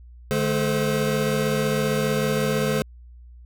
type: tone cluster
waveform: square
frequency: 148.7 / 214.1 / 430.6 / 517 Hz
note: D3 / A3 / A4 / C5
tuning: +22 / -47 / -37 / -21 cents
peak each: -27 dBFS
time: 0.31-2.82 s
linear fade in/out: 0 ms
effects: added 60 Hz sine -42 dBFS peak until 3.45 s